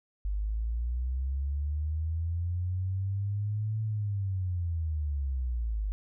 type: linear two-way sweep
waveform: sine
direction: up then down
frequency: 49 to 110 to 49 Hz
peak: -28 dBFS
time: 0.25-5.92 s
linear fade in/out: 0 ms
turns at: 3.82 s
effects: none